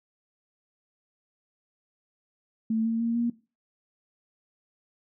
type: tone with pitch steps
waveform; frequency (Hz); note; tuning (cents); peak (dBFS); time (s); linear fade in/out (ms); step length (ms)
sine; 222.7 / 227.1 / 231.6 / 236.2; A3 / A#3 / A#3 / A#3; +21 / -45 / -11 / +23; -23; 2.7-3.3; 5; 150
effects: noise-tail reverb RT60 0.3 s tail -18 dB re dry